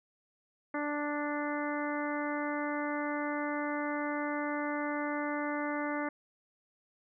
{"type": "harmonic tone", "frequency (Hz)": 293.7, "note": "D4", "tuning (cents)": 0, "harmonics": [1, 2, 3, 4, 5, 6, 7], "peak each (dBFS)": [-35, -38, -40, -41, -42, -43, -43], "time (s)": [0.74, 6.09], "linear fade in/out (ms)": 5, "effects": []}